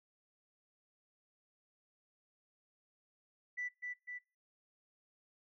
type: tone with echo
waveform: sine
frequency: 1975.5 Hz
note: B6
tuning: in tune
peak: -36 dBFS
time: 3.57-3.69 s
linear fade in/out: 20 ms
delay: 250 ms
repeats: 2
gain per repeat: -3 dB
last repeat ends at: 4.19 s
effects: noise-tail reverb RT60 0.4 s tail -26 dB re dry + tanh soft clip ceiling -32 dBFS